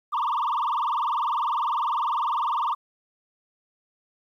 sine tone with vibrato, 1054 Hz, C6, 12 cents sharp, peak -20 dBFS, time 0.12-2.75 s, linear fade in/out 20 ms, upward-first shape sine, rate 20 Hz, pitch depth 260 cents each way, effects tanh soft clip ceiling -21 dBFS + 10-bit

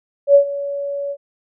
sine tone with ADSR envelope, 565 Hz, C#5, 33 cents sharp, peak -4 dBFS, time 0.27-1.17 s, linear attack 78 ms, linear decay 94 ms, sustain -17 dB, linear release 59 ms, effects none

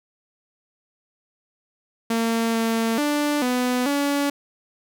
sawtooth tone with pitch steps, 228.3 / 226.8 / 294 / 249.3 / 284.4 Hz, A#3 / A#3 / D4 / B3 / C#4, -36 / -47 / +2 / +16 / +45 cents, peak -16 dBFS, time 2.1-4.3 s, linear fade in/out 5 ms, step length 440 ms, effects none

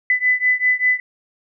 sine beating tone pair, 2000 / 2005.1 Hz, B6 / B6, +21 / +26 cents, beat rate 5.1 Hz, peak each -17 / -18 dBFS, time 0.1-1 s, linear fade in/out 2 ms, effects none

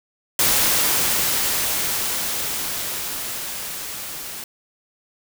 white noise with level ramp, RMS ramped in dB -17 to -33 dBFS, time 0.39-4.44 s, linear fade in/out 2 ms, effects none

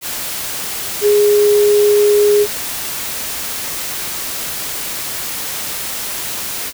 sine tone in noise, 414 Hz, G#4, 5 cents flat, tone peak -8 dBFS, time 1.01-2.47 s, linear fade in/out 50 ms, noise white, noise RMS -23 dBFS, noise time 0.01-6.73 s, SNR +12 dB, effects none

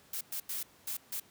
blue noise bursts at uneven times, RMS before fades -37 dBFS, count 5, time 0.13-0.21 / 0.32-0.4 / 0.49-0.63 / 0.87-0.97 / 1.12-1.2 s, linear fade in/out 5 ms, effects pink hiss -61 dBFS RMS until 1.3 s + high-pass 100 Hz 12 dB/octave

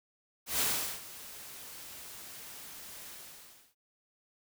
white noise with ADSR envelope, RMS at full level -29 dBFS, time 0.46-3.75 s, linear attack 140 ms, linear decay 400 ms, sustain -18 dB, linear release 650 ms, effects none

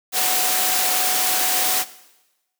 sine tone in noise, 742 Hz, F#5, 5 cents sharp, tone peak -28 dBFS, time 0.12-1.85 s, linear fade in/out 50 ms, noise white, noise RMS -20 dBFS, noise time 0.12-1.85 s, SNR -11 dB, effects noise-tail reverb RT60 1.0 s tail -17 dB re dry + high-pass 300 Hz 12 dB/octave

